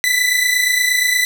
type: tone pair together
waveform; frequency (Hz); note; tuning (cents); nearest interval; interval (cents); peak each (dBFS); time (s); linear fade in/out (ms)
sawtooth; 1975.5 / 2004; B6 / B6; 0 / +25; unison; 25; -13; 0.04-1.25; 0
effects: none